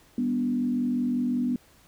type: tone with frequency modulation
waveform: sine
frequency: 246 Hz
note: B3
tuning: 7 cents flat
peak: -23 dBFS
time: 0.18-1.56 s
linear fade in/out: 2 ms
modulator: 45.5 Hz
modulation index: 0.68
effects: pink hiss -58 dBFS RMS until 1.87 s